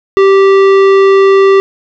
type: tone with tanh clipping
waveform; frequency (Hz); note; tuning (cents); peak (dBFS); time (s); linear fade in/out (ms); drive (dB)
sine; 390; G4; -9; -5; 0.17-1.6; 0; 15
effects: none